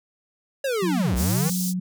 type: linear two-way sweep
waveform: square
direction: down then up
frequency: 564 to 55.9 to 169.2 Hz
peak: -23 dBFS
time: 0.64-1.5 s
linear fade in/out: 5 ms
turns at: 1.16 s
type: tone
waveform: sine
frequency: 182.5 Hz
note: F#3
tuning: 24 cents flat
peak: -23 dBFS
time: 0.82-1.8 s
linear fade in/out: 10 ms
type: high-pass noise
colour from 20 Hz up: pink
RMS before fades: -30 dBFS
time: 1.15-1.74 s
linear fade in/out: 50 ms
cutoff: 5100 Hz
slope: 24 dB/octave
effects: none